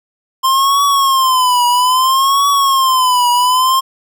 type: tone with vibrato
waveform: square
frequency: 1046.5 Hz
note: C6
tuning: in tune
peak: -10 dBFS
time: 0.43-3.81 s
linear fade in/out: 20 ms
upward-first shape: triangle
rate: 0.61 Hz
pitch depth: 140 cents each way
effects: none